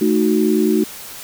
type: chord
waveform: sine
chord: D# diminished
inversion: second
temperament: equal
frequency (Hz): 220 / 311.1 / 370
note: A3 / D#4 / F#4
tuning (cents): 0 / 0 / 0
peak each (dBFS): -17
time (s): 0.01-0.84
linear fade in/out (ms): 5
effects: white hiss -34 dBFS RMS until 1.23 s